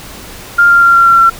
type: tone with pitch steps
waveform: sine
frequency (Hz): 1400 / 1391.1 / 1382.3 / 1373.6 / 1364.9 / 1356.2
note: F6 / F6 / F6 / F6 / F6 / E6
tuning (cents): +4 / -7 / -18 / -29 / -40 / +49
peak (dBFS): -3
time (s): 0.58-1.3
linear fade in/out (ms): 10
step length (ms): 120
effects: pink hiss -30 dBFS RMS until 1.39 s